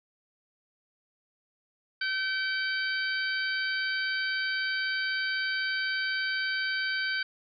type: harmonic tone with a mistuned harmonic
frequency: 768 Hz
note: G5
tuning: 36 cents flat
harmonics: 2 / 3 / 4 / 5 / 6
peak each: -29 / -37 / -38 / -42 / -36 dBFS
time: 2.01-7.23 s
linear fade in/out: 5 ms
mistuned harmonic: 4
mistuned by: +20 cents
effects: none